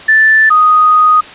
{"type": "tone pair in turn", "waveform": "sine", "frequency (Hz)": [1760, 1244.5], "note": ["A6", "D#6"], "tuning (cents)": [0, 0], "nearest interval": "tritone", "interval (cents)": 600, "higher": "first", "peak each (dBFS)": -4, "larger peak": "neither", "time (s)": [[0.08, 0.5], [0.5, 1.21]], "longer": "second", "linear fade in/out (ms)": 10, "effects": ["white hiss -31 dBFS RMS until 1.34 s", "resampled to 8000 Hz"]}